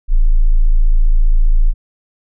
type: tone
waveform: sine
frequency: 27.5 Hz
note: A0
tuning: in tune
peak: -6 dBFS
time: 0.08-1.74 s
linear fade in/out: 50 ms
effects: none